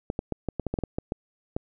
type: clicks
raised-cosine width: 2 ms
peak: -14 dBFS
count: 12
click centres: 0.101 / 0.191 / 0.323 / 0.487 / 0.597 / 0.667 / 0.74 / 0.788 / 0.837 / 0.985 / 1.121 / 1.565 s
effects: none